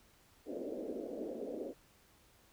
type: band-pass noise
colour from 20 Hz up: white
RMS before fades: -42 dBFS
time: 0.45-1.74 s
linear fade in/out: 50 ms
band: 230 to 570 Hz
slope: 48 dB/octave
effects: pink hiss -66 dBFS RMS until 2.52 s